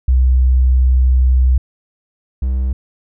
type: tone pair in turn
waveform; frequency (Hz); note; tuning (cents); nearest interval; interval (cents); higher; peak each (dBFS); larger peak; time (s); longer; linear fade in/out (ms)
sine / triangle; 63.7 / 64.33; C2 / C2; -46 / -29; unison; 17; second; -8 / -12; first; 0.08-1.58 / 2.42-2.73; first; 5
effects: none